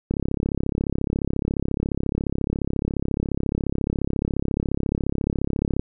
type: click train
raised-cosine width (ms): 3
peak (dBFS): -10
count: 196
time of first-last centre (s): 0.11-5.795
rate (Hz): 34.3
effects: none